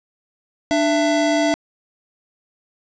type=tone pair together; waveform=square; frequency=297.1 / 667 Hz; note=D4 / E5; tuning=+20 / +20 cents; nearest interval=octave + major second; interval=1400 cents; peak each=-19 dBFS; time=0.71-1.54 s; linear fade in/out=0 ms; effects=resampled to 16000 Hz + 7-bit